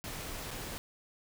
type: noise with dropouts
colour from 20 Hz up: pink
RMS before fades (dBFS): -41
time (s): 0.04-0.78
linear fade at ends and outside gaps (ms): 0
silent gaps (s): 0.507-0.512
effects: none